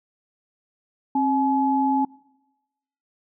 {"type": "tone pair together", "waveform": "sine", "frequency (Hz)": [267.7, 850], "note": ["C4", "G#5"], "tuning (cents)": [40, 40], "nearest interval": "octave + minor sixth", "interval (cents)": 2000, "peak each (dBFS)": -21, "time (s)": [1.15, 2.05], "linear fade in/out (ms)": 5, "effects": ["noise-tail reverb RT60 1.0 s tail -24 dB re dry"]}